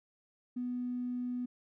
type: tone with tanh clipping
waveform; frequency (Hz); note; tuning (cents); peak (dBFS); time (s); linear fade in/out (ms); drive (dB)
triangle; 246.9; B3; 0; -33; 0.56-1.46; 10; 2
effects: none